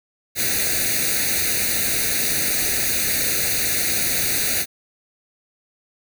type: noise with comb filter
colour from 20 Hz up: white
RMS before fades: -21 dBFS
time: 0.35-4.66 s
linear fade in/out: 50 ms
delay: 0.47 ms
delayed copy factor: +0.95
effects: none